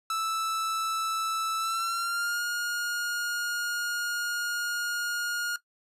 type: tone with pitch glide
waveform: 45% pulse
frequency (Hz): 1317 to 1427.9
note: E6 to F6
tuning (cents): -2 to +38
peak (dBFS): -27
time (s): 0.1-5.56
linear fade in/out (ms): 2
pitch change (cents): +140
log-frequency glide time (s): 1.58-2.42
effects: noise-tail reverb RT60 0.1 s tail -17 dB re dry + resampled to 32000 Hz